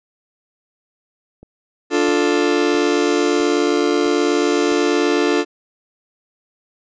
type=click train; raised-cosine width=2 ms; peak=-27 dBFS; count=6; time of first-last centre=1.43-4.719 s; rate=1.52 Hz
type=chord; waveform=40% pulse; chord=D minor; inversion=none; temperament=just; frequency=293.7 / 352.4 / 440.5 Hz; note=D4 / F4 / A4; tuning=0 / +16 / +2 cents; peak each=-18 dBFS; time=1.9-5.45 s; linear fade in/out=50 ms
effects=resampled to 16000 Hz